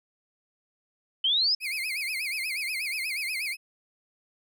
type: exponential sweep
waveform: sine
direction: up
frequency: 3011 to 5274 Hz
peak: -21 dBFS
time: 1.24-1.55 s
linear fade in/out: 5 ms
type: tone with vibrato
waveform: 35% pulse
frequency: 2314 Hz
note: D7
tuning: 26 cents flat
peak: -27 dBFS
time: 1.6-3.57 s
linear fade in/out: 50 ms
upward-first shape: sine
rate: 8.3 Hz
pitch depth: 190 cents each way
effects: none